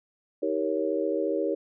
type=chord; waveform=sine; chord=Eb dominant seventh; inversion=none; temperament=equal with one note detuned; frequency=317.5 / 392 / 466.2 / 554.4 Hz; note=Eb4 / G4 / Bb4 / Db5; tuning=+35 / 0 / 0 / 0 cents; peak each=-30 dBFS; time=0.42-1.55 s; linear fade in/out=10 ms; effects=none